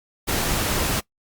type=noise; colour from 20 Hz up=pink; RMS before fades=-23 dBFS; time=0.27-1.01 s; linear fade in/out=20 ms; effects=noise-tail reverb RT60 0.1 s tail -22 dB re dry + Opus 48 kbps